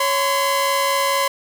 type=tone pair together; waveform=sawtooth; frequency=554.4 / 1024.4 Hz; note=C#5 / C6; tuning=0 / -37 cents; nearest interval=major seventh; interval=1063 cents; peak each=-17 / -15 dBFS; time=0-1.28 s; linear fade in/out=5 ms; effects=7-bit